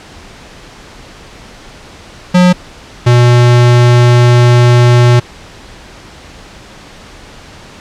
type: tone pair in turn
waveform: square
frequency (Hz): 180 / 121.43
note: F#3 / B2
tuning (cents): -47 / -29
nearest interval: perfect fifth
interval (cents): 682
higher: first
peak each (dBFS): -4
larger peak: neither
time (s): 2.34-2.53 / 3.06-5.2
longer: second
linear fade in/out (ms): 10
effects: pink hiss -34 dBFS RMS until 7.8 s + low-pass 6000 Hz 12 dB/octave